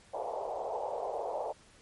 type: band-pass noise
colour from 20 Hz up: pink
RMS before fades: -36 dBFS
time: 0.13-1.53 s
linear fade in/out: 20 ms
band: 450 to 900 Hz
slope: 48 dB/octave
effects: pink hiss -60 dBFS RMS until 1.81 s + MP3 48 kbps